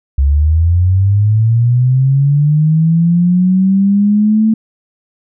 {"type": "linear sweep", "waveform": "sine", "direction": "up", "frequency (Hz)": [66.9, 222], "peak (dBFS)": -7, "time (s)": [0.18, 4.54], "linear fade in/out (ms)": 5, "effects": []}